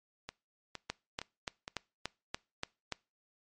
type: two click trains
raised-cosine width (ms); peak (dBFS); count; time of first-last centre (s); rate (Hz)
0.2; -17 / -23; 8 / 4; 0.9-2.923 / 0.29-1.679; 3.46 / 2.16
effects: noise-tail reverb RT60 0.3 s tail -24 dB re dry + MP3 48 kbps